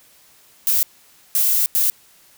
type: noise bursts at uneven times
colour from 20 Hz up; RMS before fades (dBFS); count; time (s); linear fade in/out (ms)
violet; -17; 3; 0.67-0.83 / 1.35-1.66 / 1.75-1.9; 0
effects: white hiss -52 dBFS RMS until 2.37 s